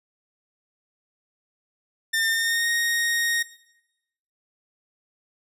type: tone with pitch glide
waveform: sawtooth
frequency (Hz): 1802 to 1864.5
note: A6 to A#6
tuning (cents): +41 to 0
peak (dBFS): -18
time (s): 2.13-3.43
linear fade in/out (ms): 10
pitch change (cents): +59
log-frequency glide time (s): 2.26-2.7
effects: noise-tail reverb RT60 0.9 s tail -17 dB re dry + resampled to 32000 Hz